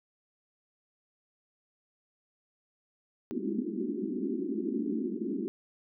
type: band-pass noise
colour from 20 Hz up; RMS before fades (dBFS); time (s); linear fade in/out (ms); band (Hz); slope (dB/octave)
pink; -33; 3.31-5.48; 0; 200 to 390; 96
effects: none